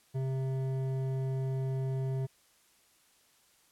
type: tone with hard clipping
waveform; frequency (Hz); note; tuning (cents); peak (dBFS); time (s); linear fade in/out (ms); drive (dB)
sine; 132.6; C3; +23; -32; 0.14-2.27; 20; 10
effects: white hiss -66 dBFS RMS until 3.71 s + low-pass 12000 Hz 12 dB/octave